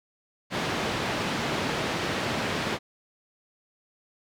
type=band-pass noise; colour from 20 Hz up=pink; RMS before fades=-29 dBFS; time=0.5-2.79 s; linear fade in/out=50 ms; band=140 to 3900 Hz; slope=12 dB/octave; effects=none